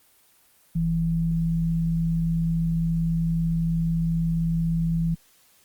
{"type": "tone pair together", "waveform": "sine", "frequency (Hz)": [41.19, 164.9], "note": ["E1", "E3"], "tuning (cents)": [-1, 1], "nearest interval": "2 octaves", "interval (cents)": 2402, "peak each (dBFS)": [-30, -21], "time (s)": [0.75, 5.15], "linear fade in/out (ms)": 10, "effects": ["white hiss -59 dBFS RMS until 5.64 s", "Opus 24 kbps"]}